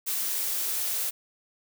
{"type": "noise with high-pass filter sweep", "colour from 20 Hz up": "blue", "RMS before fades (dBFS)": -29, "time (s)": [0.06, 1.11], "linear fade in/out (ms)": 20, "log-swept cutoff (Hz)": [270, 490], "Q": 2.3, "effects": []}